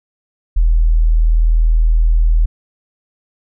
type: tone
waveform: sine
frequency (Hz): 40.33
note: E1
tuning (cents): -37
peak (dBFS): -8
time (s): 0.56-2.46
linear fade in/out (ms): 10
effects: none